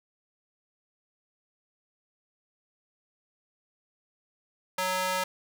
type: tone with high-pass filter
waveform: square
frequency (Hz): 185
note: F#3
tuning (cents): 0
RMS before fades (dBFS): -29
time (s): 4.78-5.24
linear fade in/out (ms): 5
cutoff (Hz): 800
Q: 1.1
effects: none